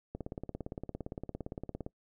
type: click train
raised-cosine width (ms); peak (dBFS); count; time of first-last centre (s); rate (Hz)
2; -25; 31; 0.15-1.864; 17.5
effects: noise-tail reverb RT60 0.1 s tail -23 dB re dry